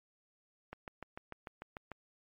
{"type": "click train", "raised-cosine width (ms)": 0.5, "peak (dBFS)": -28, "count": 9, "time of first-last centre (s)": [0.73, 1.917], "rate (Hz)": 6.74, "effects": ["MP3 64 kbps"]}